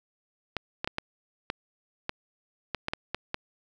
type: clicks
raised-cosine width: 0.3 ms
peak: -13 dBFS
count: 11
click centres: 0.567 / 0.845 / 0.875 / 0.984 / 1.501 / 2.094 / 2.747 / 2.884 / 2.935 / 3.146 / 3.344 s
effects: none